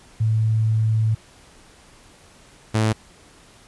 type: tone pair in turn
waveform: sine / sawtooth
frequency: 110.3 / 109.6 Hz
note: A2 / A2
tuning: +5 / -6 cents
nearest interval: unison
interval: 11 cents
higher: first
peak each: -16 / -13 dBFS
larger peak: second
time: 0.2-1.15 / 2.74-2.93 s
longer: first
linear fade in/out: 10 ms
effects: pink hiss -50 dBFS RMS until 3.67 s + resampled to 24000 Hz